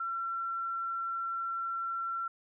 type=tone; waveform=sine; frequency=1356 Hz; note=E6; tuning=49 cents sharp; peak=-32 dBFS; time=0-2.28 s; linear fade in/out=5 ms; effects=none